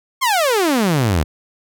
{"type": "exponential sweep", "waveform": "sawtooth", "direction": "down", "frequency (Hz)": [1108.7, 70.1], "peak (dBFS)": -10, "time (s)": [0.21, 1.24], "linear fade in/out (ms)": 20, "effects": []}